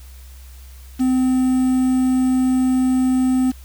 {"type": "tone with quantisation", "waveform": "triangle", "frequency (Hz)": 256.9, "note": "C4", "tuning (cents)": -32, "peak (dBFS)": -12, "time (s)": [0.99, 3.52], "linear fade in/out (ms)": 20, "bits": 6, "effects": ["added 64 Hz sine -37 dBFS peak until 3.64 s", "white hiss -49 dBFS RMS until 3.64 s"]}